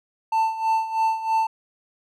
triangle tone with tremolo, 890 Hz, A5, 20 cents sharp, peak -15 dBFS, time 0.32-1.47 s, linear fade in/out 5 ms, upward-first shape sine, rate 3.1 Hz, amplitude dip 75%, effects none

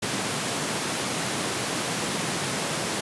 pink high-pass noise, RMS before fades -28 dBFS, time 0.02-3.01 s, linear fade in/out 10 ms, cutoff 130 Hz, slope 24 dB/octave, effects resampled to 24000 Hz

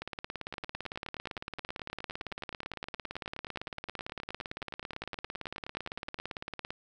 two click trains, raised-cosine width 0.3 ms, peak -21 / -24 dBFS, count 120 / 55, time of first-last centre 0.02-6.705 / 0.54-6.189 s, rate 17.8 / 9.56 Hz, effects none

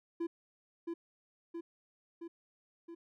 triangle tone with echo, 337 Hz, E4, 38 cents sharp, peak -31 dBFS, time 0.2-0.27 s, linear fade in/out 10 ms, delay 670 ms, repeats 4, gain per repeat -3 dB, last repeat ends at 2.95 s, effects none

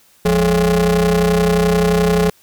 40% pulse ring-modulated tone, 126.3 Hz, B2, 39 cents sharp, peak -8 dBFS, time 0.25-2.3 s, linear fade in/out 5 ms, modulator 300 Hz, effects white hiss -52 dBFS RMS until 2.42 s

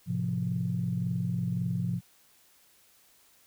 sine chord, F major, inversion first, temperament just, 109.13 / 130.96 / 174.61 Hz, A2 / C3 / F3, -14 / +2 / 0 cents, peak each -33 / -32 / -30 dBFS, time 0.06-2.01 s, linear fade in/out 50 ms, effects tanh soft clip ceiling -18 dBFS + white hiss -62 dBFS RMS until 3.46 s

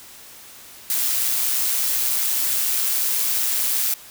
blue noise with amplitude modulation, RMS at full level -20 dBFS, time 0.9-3.94 s, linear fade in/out 2 ms, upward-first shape sine, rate 126 Hz, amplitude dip 30%, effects white hiss -43 dBFS RMS until 4.1 s

